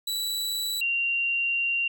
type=tone pair in turn; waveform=sawtooth / sine; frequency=3941 / 2765 Hz; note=B7 / F7; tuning=-4 / -18 cents; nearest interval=tritone; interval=614 cents; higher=first; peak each=-24 / -23 dBFS; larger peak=second; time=0.07-0.81 / 0.81-1.88 s; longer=second; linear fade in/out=5 ms; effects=none